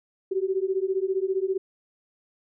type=beating tone pair; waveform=sine; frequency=374.1 / 389.1 Hz; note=F#4 / G4; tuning=+19 / -13 cents; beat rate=15 Hz; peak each=-26 dBFS; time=0.31-1.58 s; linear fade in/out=10 ms; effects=none